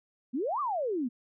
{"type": "exponential two-way sweep", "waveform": "sine", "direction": "up then down", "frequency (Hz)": [225.6, 1221, 225.6], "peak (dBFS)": -28, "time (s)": [0.33, 1.09], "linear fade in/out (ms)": 20, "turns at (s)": 0.6, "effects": []}